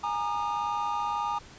triangle chord, Ab suspended second, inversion none, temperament equal with one note detuned, 830.6 / 932.3 / 1217.5 Hz, Ab5 / Bb5 / Eb6, 0 / 0 / -38 cents, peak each -30 dBFS, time 0.03-1.39 s, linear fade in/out 10 ms, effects pink hiss -50 dBFS RMS until 1.58 s + resampled to 16000 Hz

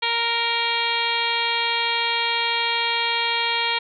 harmonic tone, 466.2 Hz, A#4, in tune, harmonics 1 / 2 / 3 / 4 / 5 / 6 / 7 / 8 / 9, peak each -34 / -26 / -33 / -30 / -26 / -31 / -27 / -31 / -30 dBFS, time 0.02-3.79 s, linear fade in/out 10 ms, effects none

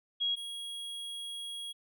sine / square tone pair in turn, 3300 / 3300 Hz, G#7 / G#7, -12 / -12 cents, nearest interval unison, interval 0 cents, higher neither, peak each -28 / -39 dBFS, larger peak first, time 0.2-0.36 / 0.36-1.73 s, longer second, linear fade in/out 20 ms, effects none

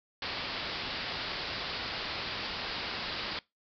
white low-pass noise, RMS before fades -37 dBFS, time 0.22-3.39 s, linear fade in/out 2 ms, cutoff 5000 Hz, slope 96 dB/octave, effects noise-tail reverb RT60 0.2 s tail -22 dB re dry

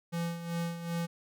square tone with tremolo, 169.4 Hz, E3, 48 cents sharp, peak -31 dBFS, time 0.12-1.07 s, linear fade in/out 20 ms, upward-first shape sine, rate 2.6 Hz, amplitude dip 65%, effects none

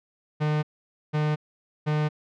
45% pulse tone bursts, 151.4 Hz, D#3, 47 cents flat, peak -22 dBFS, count 3, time 0.4-2.09 s, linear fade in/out 20 ms, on 230 ms, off 500 ms, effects low-pass 3000 Hz 12 dB/octave

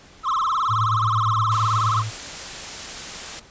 triangle tone with vibrato, 1174.7 Hz, D6, in tune, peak -17 dBFS, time 0.23-2.04 s, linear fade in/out 50 ms, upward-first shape sine, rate 19 Hz, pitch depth 220 cents each way
sine tone with tremolo, 109.1 Hz, A2, 14 cents flat, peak -20 dBFS, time 0.68-2.11 s, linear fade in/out 50 ms, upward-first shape sine, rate 8.6 Hz, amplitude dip 50%
white noise, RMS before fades -33 dBFS, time 1.51-3.4 s, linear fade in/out 10 ms
effects pink hiss -48 dBFS RMS until 3.5 s + resampled to 16000 Hz

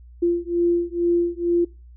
sine beating tone pair, 344.1 / 346.3 Hz, F4 / F4, -26 / -15 cents, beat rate 2.2 Hz, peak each -21 dBFS, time 0.22-1.65 s, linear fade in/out 10 ms, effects noise-tail reverb RT60 0.3 s tail -22 dB re dry + added 60 Hz sine -42 dBFS peak until 1.96 s

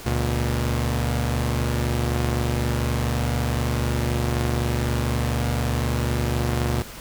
sawtooth tone pair together, 71.6 / 119.18 Hz, D2 / A#2, -43 / +39 cents, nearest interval major sixth, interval 882 cents, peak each -20 / -20 dBFS, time 0.06-6.82 s, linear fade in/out 0 ms, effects pink hiss -39 dBFS RMS until 7 s

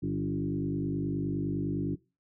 sine tone with frequency modulation, 226 Hz, A3, 47 cents sharp, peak -28 dBFS, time 0.02-1.96 s, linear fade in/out 20 ms, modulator 49.7 Hz, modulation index 2.4, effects noise-tail reverb RT60 0.3 s tail -22 dB re dry

